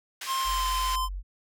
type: band-pass noise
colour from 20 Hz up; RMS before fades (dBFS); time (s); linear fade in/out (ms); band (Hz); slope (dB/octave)
pink; -37; 0.21-0.96; 5; 1500 to 9100; 12
type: tone with pitch glide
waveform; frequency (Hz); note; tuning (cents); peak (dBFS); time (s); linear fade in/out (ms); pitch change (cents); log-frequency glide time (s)
square; 1061 to 1033.2; C6 to C6; +24 to -22; -27; 0.26-1.09; 50; -46; 0.39-0.66
type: tone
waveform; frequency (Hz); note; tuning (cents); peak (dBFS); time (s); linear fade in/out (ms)
sine; 46.76; F#1; +19; -31; 0.44-1.23; 50
effects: none